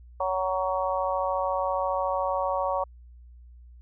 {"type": "harmonic tone", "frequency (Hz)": 186.9, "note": "F#3", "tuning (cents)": 18, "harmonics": [3, 4, 5, 6], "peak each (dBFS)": [-28, -31, -30, -31], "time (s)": [0.2, 2.84], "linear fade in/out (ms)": 5, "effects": ["added 60 Hz sine -46 dBFS peak until 3.81 s"]}